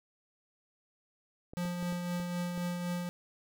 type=clicks; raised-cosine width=2 ms; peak=-33 dBFS; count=6; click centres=1.535 / 1.653 / 1.827 / 1.925 / 2.2 / 2.577 s
type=tone with tremolo; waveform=square; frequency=176.1 Hz; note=F3; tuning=15 cents sharp; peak=-32 dBFS; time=1.57-3.09 s; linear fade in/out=0 ms; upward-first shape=triangle; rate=3.9 Hz; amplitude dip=40%
effects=none